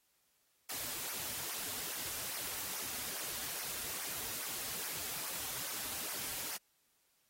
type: noise with flanger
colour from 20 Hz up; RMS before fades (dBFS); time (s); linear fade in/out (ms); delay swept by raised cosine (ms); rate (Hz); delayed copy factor
white; -41; 0.69-6.57; 5; 0.25 to 6.05; 2.4; -0.8
effects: white hiss -75 dBFS RMS until 7.29 s + AAC 48 kbps